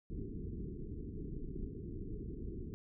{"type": "low-pass noise", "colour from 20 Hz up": "pink", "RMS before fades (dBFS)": -43, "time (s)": [0.1, 2.74], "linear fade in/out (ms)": 0, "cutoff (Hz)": 430, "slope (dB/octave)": 96, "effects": []}